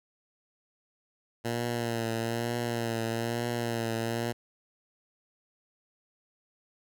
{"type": "tone with vibrato", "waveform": "10% pulse", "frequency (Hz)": 116.54, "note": "A#2", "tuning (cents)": 0, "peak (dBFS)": -21, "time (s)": [1.44, 4.33], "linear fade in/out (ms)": 20, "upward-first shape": "triangle", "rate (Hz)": 1.1, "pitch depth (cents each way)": 48, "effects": []}